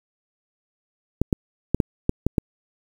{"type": "clicks", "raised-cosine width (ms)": 3, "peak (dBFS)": -5, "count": 7, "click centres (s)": [1.216, 1.328, 1.746, 1.802, 2.094, 2.266, 2.382], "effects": ["7-bit"]}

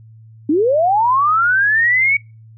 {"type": "linear sweep", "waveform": "sine", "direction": "up", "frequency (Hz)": [277.2, 2262], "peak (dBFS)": -11, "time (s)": [0.49, 2.17], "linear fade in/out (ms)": 5, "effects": ["noise-tail reverb RT60 0.3 s tail -26 dB re dry", "added 111 Hz sine -39 dBFS peak until 2.57 s"]}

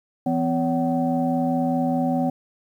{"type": "tone cluster", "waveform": "sine", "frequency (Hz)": [168.4, 253.3, 563, 756], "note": ["E3", "B3", "C#5", "F#5"], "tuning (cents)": [37, 44, 27, 37], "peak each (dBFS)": [-27, -21, -28, -26], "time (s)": [0.26, 2.3], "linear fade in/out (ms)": 5, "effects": ["tanh soft clip ceiling -9 dBFS", "9-bit"]}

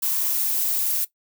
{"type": "noise with high-pass filter sweep", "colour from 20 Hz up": "violet", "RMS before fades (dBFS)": -23, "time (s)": [0.02, 1.05], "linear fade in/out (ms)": 10, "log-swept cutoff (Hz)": [1000, 590], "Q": 4.9, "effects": ["noise-tail reverb RT60 0.1 s tail -17 dB re dry"]}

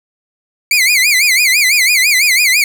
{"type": "tone with vibrato", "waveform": "sawtooth", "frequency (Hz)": 2225, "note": "C#7", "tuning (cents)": 6, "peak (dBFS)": -5, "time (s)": [0.71, 2.64], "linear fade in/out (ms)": 2, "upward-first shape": "sine", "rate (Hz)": 6, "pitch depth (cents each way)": 190, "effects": []}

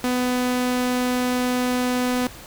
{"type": "tone", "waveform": "sawtooth", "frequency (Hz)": 249.5, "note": "B3", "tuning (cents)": 18, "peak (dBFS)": -16, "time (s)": [0.04, 2.27], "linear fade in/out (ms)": 0, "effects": ["pink hiss -41 dBFS RMS until 2.46 s"]}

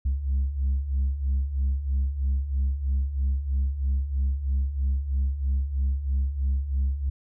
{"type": "beating tone pair", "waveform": "sine", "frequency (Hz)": [65.6, 68.7], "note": ["C2", "C#2"], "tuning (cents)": [5, -15], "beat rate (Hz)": 3.1, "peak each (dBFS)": [-27, -22], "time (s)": [0.05, 7.1], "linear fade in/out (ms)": 10, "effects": ["tanh soft clip ceiling -19 dBFS"]}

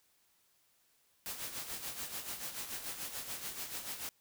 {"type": "noise with tremolo", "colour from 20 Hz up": "white", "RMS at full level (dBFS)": -40, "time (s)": [1.26, 4.09], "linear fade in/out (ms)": 0, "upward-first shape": "sine", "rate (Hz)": 6.9, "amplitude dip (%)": 60, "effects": ["white hiss -72 dBFS RMS until 4.2 s"]}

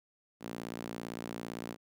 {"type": "tone with high-pass filter", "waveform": "sawtooth", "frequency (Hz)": 57.7, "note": "A#1", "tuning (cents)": -17, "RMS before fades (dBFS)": -42, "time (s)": [0.4, 1.77], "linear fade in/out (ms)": 50, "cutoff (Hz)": 230, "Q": 1.4, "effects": []}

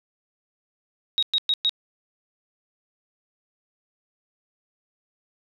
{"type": "tone bursts", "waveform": "sine", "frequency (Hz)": 3785, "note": "A#7", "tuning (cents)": 26, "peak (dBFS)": -18, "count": 4, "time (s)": [1.18, 1.694], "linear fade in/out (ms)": 0, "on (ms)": 46, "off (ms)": 110, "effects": []}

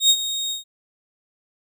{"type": "tone with ADSR envelope", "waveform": "30% pulse", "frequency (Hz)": 3729, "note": "A#7", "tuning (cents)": 0, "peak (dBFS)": -8, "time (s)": [0, 0.64], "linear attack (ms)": 96, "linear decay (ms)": 60, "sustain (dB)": -13, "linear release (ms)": 130, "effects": []}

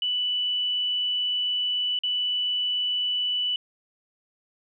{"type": "tone with dropouts", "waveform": "sine", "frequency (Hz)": 2971, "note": "F#7", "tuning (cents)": 6, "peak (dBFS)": -23, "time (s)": [0.02, 3.56], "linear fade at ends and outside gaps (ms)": 2, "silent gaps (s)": [1.99, 2.035], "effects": []}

